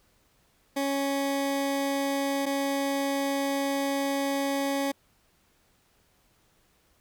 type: tone pair in turn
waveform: 20% pulse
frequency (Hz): 277.2 / 277.2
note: C#4 / C#4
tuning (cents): 0 / 0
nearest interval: unison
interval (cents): 0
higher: neither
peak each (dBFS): -21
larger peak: neither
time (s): 0.76-2.46 / 2.46-4.92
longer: second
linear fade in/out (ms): 10
effects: pink hiss -66 dBFS RMS until 7 s